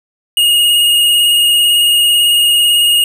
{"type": "tone with vibrato", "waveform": "square", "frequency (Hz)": 2862, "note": "F7", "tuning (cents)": 42, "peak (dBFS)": -8, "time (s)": [0.37, 3.04], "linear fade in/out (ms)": 2, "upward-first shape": "triangle", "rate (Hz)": 18, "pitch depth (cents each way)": 23, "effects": []}